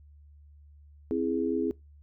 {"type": "chord", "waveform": "sine", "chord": "C augmented", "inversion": "none", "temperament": "equal", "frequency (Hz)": [261.6, 329.6, 415.3], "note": ["C4", "E4", "G#4"], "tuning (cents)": [0, 0, 0], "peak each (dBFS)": -30, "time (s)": [1.11, 1.71], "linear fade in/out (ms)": 0, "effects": ["noise-tail reverb RT60 0.2 s tail -22 dB re dry", "added 73 Hz sine -51 dBFS peak until 2.02 s"]}